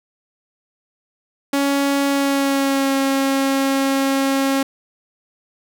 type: tone with pitch glide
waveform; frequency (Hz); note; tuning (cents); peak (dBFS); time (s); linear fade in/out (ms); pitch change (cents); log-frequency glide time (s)
sawtooth; 279.4 to 271.9; C#4 to C#4; +14 to -33; -12; 1.53-4.63; 5; -47; 2.07-2.95
effects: none